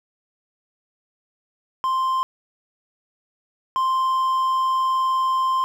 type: tone pair in turn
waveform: triangle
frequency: 1046.5 / 1046.5 Hz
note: C6 / C6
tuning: 0 / 0 cents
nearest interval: unison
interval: 0 cents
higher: neither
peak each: -17 / -16 dBFS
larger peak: second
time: 1.84-2.23 / 3.76-5.64 s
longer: second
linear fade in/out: 0 ms
effects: none